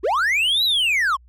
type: linear two-way sweep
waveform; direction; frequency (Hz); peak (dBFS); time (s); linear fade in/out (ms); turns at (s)
triangle; up then down; 315.2 to 4023 to 1000; -15; 0.03-1.17; 20; 0.64
effects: added 60 Hz sine -47 dBFS peak until 1.28 s